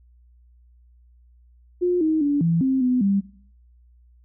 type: tone with pitch steps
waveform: sine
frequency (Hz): 356.6 / 314.9 / 287.7 / 166.6 / 264.2 / 251.2 / 198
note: F4 / D#4 / D4 / E3 / C4 / B3 / G3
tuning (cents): +36 / +21 / -36 / +19 / +17 / +30 / +18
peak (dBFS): -17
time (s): 1.81-3.21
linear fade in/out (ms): 20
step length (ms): 200
effects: noise-tail reverb RT60 0.6 s tail -20 dB re dry + added 60 Hz sine -51 dBFS peak until 4.24 s